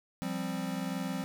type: chord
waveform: square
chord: F suspended second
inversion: none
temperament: equal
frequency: 174.61 / 196 / 261.6 Hz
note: F3 / G3 / C4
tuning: 0 / 0 / 0 cents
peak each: -38 / -38 / -38 dBFS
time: 0.22-1.24 s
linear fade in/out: 0 ms
effects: none